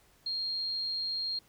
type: tone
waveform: sine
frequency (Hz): 4227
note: C8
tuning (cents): +17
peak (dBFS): -31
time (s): 0.26-1.39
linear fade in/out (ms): 5
effects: pink hiss -64 dBFS RMS until 1.48 s